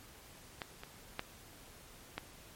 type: clicks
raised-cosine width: 0.3 ms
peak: -22 / -29 / -19 / -21 dBFS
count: 4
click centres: 0.618 / 0.835 / 1.194 / 2.18 s
effects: pink hiss -56 dBFS RMS until 2.55 s + MP3 64 kbps